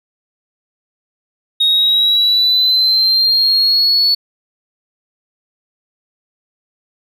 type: linear sweep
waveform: triangle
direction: up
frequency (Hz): 3741 to 4435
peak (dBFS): -7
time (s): 1.6-4.15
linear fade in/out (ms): 10
effects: tanh soft clip ceiling -6 dBFS